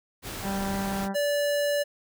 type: noise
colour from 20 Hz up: pink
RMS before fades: -36 dBFS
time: 0.22-1.09 s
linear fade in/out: 50 ms
type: harmonic tone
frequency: 196 Hz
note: G3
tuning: in tune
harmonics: 1 / 2 / 3 / 4 / 5 / 6 / 7 / 8 / 9 / 10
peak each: -29 / -39 / -38 / -35 / -41 / -50 / -45 / -44 / -49 / -53 dBFS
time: 0.42-1.16 s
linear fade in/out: 50 ms
type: tone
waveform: square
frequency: 580 Hz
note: D5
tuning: 22 cents flat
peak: -24 dBFS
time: 1.14-1.84 s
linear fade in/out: 20 ms
effects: none